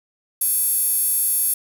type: tone with high-pass filter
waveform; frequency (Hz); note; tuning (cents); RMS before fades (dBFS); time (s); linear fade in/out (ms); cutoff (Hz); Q
square; 503; B4; +32; -20; 0.41-1.54; 5; 11000; 6.5
effects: 7-bit